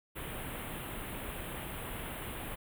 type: band-stop noise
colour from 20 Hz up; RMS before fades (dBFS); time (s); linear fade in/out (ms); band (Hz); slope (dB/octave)
pink; -41; 0.15-2.56; 20; 3400 to 9000; 48
effects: none